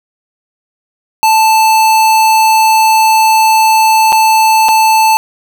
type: tone with dropouts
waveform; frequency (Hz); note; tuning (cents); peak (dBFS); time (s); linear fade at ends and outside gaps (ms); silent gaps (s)
square; 880; A5; 0; -6; 1.23-5.17; 0; 4.122-4.127 / 4.685-4.689
effects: none